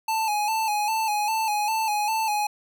square tone with vibrato, 860 Hz, A5, 40 cents flat, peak -23 dBFS, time 0.08-2.47 s, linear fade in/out 5 ms, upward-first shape square, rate 2.5 Hz, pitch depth 50 cents each way, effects none

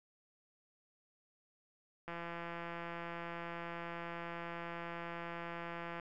click train, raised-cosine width 0.5 ms, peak -29 dBFS, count 667, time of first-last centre 2.08-5.998 s, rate 170 Hz, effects none

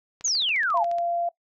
click train, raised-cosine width 0.2 ms, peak -26 dBFS, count 12, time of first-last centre 0.21-0.985 s, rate 14.2 Hz
sine exponential sweep, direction down, 7040 to 787 Hz, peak -21 dBFS, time 0.24-0.84 s, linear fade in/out 10 ms
sine tone, 689 Hz, F5, 24 cents flat, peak -23 dBFS, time 0.74-1.29 s, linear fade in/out 5 ms
effects noise-tail reverb RT60 0.1 s tail -20 dB re dry

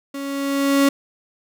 35% pulse tone with level ramp, 277.8 Hz, C#4, 4 cents sharp, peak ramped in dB -26 to -10 dBFS, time 0.14-0.89 s, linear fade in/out 5 ms, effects none

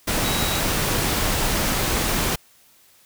sine tone in noise, 3860 Hz, B7, 40 cents flat, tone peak -29 dBFS, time 0.24-0.6 s, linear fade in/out 10 ms, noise pink, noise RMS -22 dBFS, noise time 0.07-2.36 s, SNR -10 dB, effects white hiss -55 dBFS RMS until 3.05 s

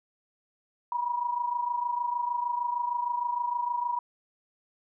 sine tone pair together, 961.3 / 987.8 Hz, B5 / B5, -47 / 0 cents, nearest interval unison, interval 47 cents, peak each -28 / -33 dBFS, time 0.92-3.99 s, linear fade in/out 2 ms, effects none

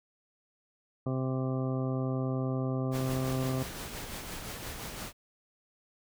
harmonic tone, 130.6 Hz, C3, 3 cents flat, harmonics 1 / 2 / 3 / 4 / 5 / 6 / 8 / 9, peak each -31 / -34 / -39 / -40 / -42 / -48 / -50 / -46 dBFS, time 1.06-3.63 s, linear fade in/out 5 ms
pink noise with tremolo, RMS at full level -39 dBFS, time 2.91-5.13 s, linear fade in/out 50 ms, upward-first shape sine, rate 5.8 Hz, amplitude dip 35%
effects none

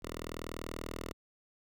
5% pulse tone with notch filter, 40.32 Hz, E1, 38 cents flat, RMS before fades -42 dBFS, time 0.02-1.13 s, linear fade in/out 20 ms, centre 150 Hz, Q 0.94, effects none

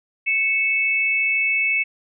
sine tone pair together, 2217 / 2617 Hz, C#7 / E7, 0 / -13 cents, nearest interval minor third, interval 287 cents, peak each -20 dBFS, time 0.26-1.84 s, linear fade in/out 20 ms, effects none

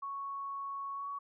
sine tone with pitch glide, 1108.7 to 1122.9 Hz, C#6 to C#6, 0 to +22 cents, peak -37 dBFS, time 0.02-1.19 s, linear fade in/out 10 ms, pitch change +22 cents, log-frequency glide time 0.94-1.06 s, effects none

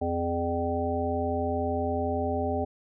harmonic tone with a mistuned harmonic, 85.7 Hz, F2, 32 cents flat, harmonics 1 / 3 / 5 / 7 / 9, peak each -32 / -32 / -32 / -32 / -32 dBFS, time 0.01-2.65 s, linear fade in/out 10 ms, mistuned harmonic 5, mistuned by -44 cents, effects none

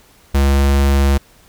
square tone, 69.3 Hz, C#2, in tune, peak -11 dBFS, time 0.34-1.18 s, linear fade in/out 10 ms, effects pink hiss -49 dBFS RMS until 1.48 s

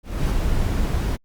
brown noise with ADSR envelope, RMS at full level -18 dBFS, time 0.03-1.17 s, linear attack 270 ms, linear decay 5 ms, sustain -3 dB, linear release 21 ms, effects Opus 48 kbps

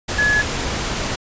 sine tone in noise, 1697 Hz, G#6, 37 cents sharp, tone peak -14 dBFS, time 0.18-0.42 s, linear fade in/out 10 ms, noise pink, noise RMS -23 dBFS, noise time 0.08-1.16 s, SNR +6 dB, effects resampled to 16000 Hz

